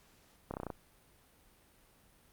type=slowing click train; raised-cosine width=1 ms; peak=-24 dBFS; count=7; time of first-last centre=0.51-0.702 s; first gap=29 ms; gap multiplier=1.04; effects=pink hiss -65 dBFS RMS until 2.32 s + Opus 48 kbps